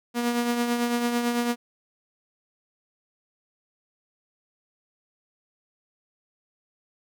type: tone with tremolo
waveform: sawtooth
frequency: 239.2 Hz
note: A#3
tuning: 45 cents sharp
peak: -17 dBFS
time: 0.14-1.56 s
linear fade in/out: 50 ms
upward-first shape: triangle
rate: 9 Hz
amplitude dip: 50%
effects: none